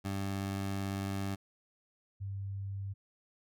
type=tone pair in turn; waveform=20% pulse / sine; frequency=98 / 98.36 Hz; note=G2 / G2; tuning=0 / +6 cents; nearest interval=unison; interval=6 cents; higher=second; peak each=-29 / -36 dBFS; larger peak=first; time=0.04-1.36 / 2.2-2.94 s; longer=first; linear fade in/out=20 ms; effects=none